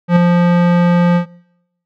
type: tone with ADSR envelope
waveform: square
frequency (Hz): 174.61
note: F3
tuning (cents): 0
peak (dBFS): -5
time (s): 0.08-1.26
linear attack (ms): 82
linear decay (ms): 6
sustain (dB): -4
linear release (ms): 100
effects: noise-tail reverb RT60 0.9 s tail -25 dB re dry + low-pass 2000 Hz 12 dB/octave

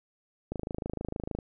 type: click train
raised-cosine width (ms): 2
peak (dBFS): -20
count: 24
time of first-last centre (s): 0.52-1.388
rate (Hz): 26.5
effects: none

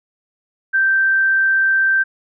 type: tone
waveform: sine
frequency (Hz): 1564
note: G6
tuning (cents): -4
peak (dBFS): -12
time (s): 0.73-2.04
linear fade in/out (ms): 20
effects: none

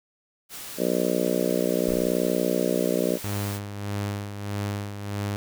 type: noise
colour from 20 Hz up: white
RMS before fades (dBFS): -38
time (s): 0.49-3.6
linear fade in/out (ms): 50
type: harmonic tone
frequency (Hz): 60.8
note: B1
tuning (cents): -26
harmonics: 3 / 4 / 5 / 6 / 7 / 8 / 9 / 10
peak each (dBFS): -30 / -30 / -30 / -30 / -30 / -30 / -30 / -30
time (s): 0.77-3.19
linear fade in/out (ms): 50
type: noise with exponential decay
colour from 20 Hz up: brown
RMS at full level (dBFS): -34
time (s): 1.88-2.57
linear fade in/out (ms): 5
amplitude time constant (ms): 150
type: tone with tremolo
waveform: sawtooth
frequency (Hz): 101.7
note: G#2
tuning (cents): -36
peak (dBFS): -22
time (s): 3.24-5.36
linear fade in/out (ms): 0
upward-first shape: sine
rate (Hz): 1.6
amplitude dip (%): 60
effects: none

